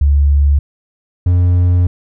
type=tone pair in turn; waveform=sine / triangle; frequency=71.3 / 88.9 Hz; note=C#2 / F2; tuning=+49 / +31 cents; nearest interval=major third; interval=382 cents; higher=second; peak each=-7 / -6 dBFS; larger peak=second; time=0.01-0.59 / 1.26-1.87 s; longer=second; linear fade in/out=5 ms; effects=none